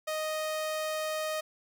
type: tone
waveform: sawtooth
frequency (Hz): 622.3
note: D#5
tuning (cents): 0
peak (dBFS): -27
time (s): 0.07-1.41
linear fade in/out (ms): 10
effects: none